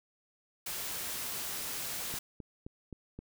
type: noise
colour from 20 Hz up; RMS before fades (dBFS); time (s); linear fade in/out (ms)
white; -38; 0.66-2.19; 5
type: click train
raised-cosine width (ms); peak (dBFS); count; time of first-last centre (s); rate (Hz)
3; -30; 5; 2.14-3.19; 3.81
effects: none